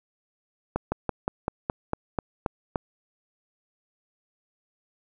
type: slowing click train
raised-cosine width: 1 ms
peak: -11 dBFS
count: 10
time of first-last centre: 0.76-2.758 s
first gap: 160 ms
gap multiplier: 1.08
effects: none